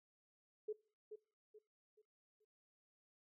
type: tone with echo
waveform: sine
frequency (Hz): 426.6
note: G#4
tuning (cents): +46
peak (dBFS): -39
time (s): 0.68-0.73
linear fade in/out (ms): 10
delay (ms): 430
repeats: 4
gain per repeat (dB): -9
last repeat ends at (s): 2.45
effects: noise-tail reverb RT60 0.5 s tail -24 dB re dry